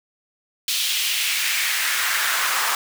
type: noise with high-pass filter sweep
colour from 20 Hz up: pink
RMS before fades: -22 dBFS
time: 0.68-2.75 s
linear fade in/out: 2 ms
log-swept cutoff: 3500 to 1100 Hz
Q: 2
effects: none